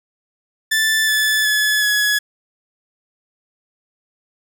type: tone with pitch steps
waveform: sawtooth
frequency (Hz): 1760 / 1735.8 / 1711.9 / 1688.3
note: A6 / A6 / A6 / G#6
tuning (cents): 0 / -24 / -48 / +28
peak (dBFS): -11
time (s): 0.71-2.19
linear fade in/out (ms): 10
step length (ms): 370
effects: none